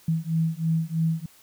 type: beating tone pair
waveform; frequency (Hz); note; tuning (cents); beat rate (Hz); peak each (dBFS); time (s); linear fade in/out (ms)
sine; 160.9 / 164; E3 / E3; -42 / -9; 3.1; -25; 0.08-1.26; 5
effects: white hiss -55 dBFS RMS until 1.42 s